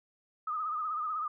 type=tone with vibrato; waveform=sine; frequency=1244.5 Hz; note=D#6; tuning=in tune; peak=-31 dBFS; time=0.47-1.28 s; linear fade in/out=5 ms; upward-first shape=sine; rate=16 Hz; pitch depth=68 cents each way; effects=none